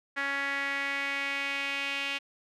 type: tone with band-pass filter sweep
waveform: sawtooth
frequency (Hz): 278.5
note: C#4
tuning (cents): +8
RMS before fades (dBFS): -32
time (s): 0.16-2.19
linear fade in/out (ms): 20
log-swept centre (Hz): 1800 to 2700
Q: 3.7
effects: none